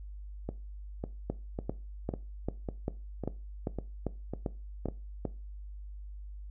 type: two click trains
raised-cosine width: 2 ms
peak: -21 / -18 dBFS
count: 9 / 11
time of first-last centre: 0.49-4.886 / 1.3-5.253 s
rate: 1.82 / 2.53 Hz
effects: noise-tail reverb RT60 0.3 s tail -18 dB re dry + added 50 Hz sine -41 dBFS peak until 6.5 s